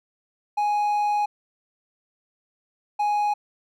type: tone bursts at uneven times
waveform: triangle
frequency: 831 Hz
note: G#5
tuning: 1 cent sharp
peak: -18 dBFS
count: 2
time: 0.57-1.26 / 2.99-3.34 s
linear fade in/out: 10 ms
effects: none